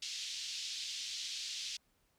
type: band-pass noise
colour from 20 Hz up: pink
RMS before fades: -42 dBFS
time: 0.02-1.77 s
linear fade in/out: 5 ms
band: 3200 to 6000 Hz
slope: 24 dB/octave
effects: pink hiss -75 dBFS RMS until 2.18 s